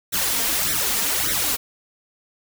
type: noise with flanger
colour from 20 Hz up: white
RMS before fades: -22 dBFS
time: 0.12-1.57 s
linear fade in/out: 20 ms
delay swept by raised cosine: 0.52 to 4.42 ms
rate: 1.7 Hz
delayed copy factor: +0.8
effects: none